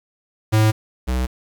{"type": "tone pair in turn", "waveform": "square", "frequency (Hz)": [108.8, 63.07], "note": ["A2", "B1"], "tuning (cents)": [-19, 37], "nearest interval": "major sixth", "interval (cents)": 944, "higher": "first", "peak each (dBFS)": [-13, -19], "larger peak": "first", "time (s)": [[0.52, 0.72], [1.07, 1.27]], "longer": "neither", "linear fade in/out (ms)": 20, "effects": ["7-bit"]}